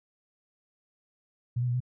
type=tone with pitch steps; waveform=sine; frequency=120.5 / 124.3 / 121.4 / 125.5 Hz; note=B2 / B2 / B2 / B2; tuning=-42 / +12 / -29 / +28 cents; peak=-25 dBFS; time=1.56-1.804 s; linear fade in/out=10 ms; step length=61 ms; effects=none